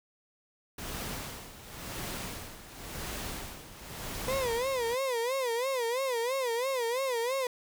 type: noise with tremolo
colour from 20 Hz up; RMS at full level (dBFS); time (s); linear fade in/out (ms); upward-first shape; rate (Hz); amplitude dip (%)
pink; -37; 0.78-4.95; 5; sine; 0.94; 75
type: tone with vibrato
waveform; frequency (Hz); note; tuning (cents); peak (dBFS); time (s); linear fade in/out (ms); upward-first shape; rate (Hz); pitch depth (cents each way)
35% pulse; 498.7; B4; +17; -27; 4.28-7.47; 2; sine; 3; 150
effects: none